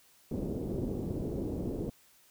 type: low-pass noise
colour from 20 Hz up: white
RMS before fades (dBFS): -35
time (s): 0.31-1.9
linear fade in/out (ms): 5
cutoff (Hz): 410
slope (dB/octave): 24
effects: white hiss -63 dBFS RMS until 2.3 s